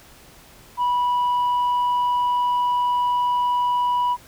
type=tone; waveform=sine; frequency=980 Hz; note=B5; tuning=14 cents flat; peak=-15 dBFS; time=0.77-4.17 s; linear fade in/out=50 ms; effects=tanh soft clip ceiling -17 dBFS + pink hiss -48 dBFS RMS until 4.27 s